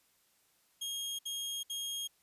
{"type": "tone bursts", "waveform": "sawtooth", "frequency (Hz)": 3255, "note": "G#7", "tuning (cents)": -36, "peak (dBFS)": -33, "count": 3, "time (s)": [0.81, 2.076], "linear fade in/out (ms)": 10, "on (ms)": 380, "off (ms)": 63, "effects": ["white hiss -71 dBFS RMS until 2.22 s", "resampled to 32000 Hz"]}